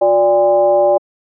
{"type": "tone with frequency modulation", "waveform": "sine", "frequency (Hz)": 585, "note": "D5", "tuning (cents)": -7, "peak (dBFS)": -8, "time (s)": [0.01, 0.98], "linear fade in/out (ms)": 10, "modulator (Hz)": 224, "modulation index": 0.81, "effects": ["high-pass 300 Hz 12 dB/octave"]}